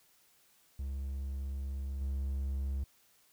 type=tone with level steps; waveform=triangle; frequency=68 Hz; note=C#2; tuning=33 cents flat; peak=-33 / -30 dBFS; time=0.79-2.84 s; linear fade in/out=5 ms; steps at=2.01 s; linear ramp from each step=5 ms; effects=white hiss -67 dBFS RMS until 3.32 s